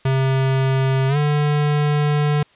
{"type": "tone with pitch glide", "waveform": "square", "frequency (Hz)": [133.3, 147.91], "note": ["C3", "D3"], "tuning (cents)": [33, 13], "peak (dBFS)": -16, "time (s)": [0.05, 2.43], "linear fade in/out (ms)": 5, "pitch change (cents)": 180, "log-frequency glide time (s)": [1.08, 1.17], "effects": ["white hiss -54 dBFS RMS until 2.55 s", "resampled to 8000 Hz"]}